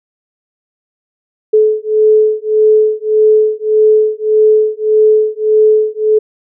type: beating tone pair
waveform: sine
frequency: 430 / 431.7 Hz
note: A4 / A4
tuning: -40 / -33 cents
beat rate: 1.7 Hz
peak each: -10 dBFS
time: 1.53-6.19 s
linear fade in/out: 10 ms
effects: none